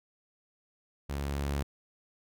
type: tone with level ramp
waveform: sawtooth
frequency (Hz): 70.5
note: C#2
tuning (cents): +30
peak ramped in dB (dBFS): -29 to -25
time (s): 1.09-1.63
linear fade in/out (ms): 10
effects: none